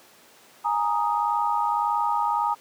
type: chord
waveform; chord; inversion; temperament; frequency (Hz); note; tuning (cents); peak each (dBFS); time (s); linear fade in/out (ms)
sine; Ab suspended second; none; equal; 830.6 / 932.3 / 1244.5; Ab5 / Bb5 / Eb6; 0 / 0 / 0; -26 / -24 / -27; 0.64-2.55; 20
effects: pink hiss -52 dBFS RMS until 2.6 s + high-pass 300 Hz 12 dB/octave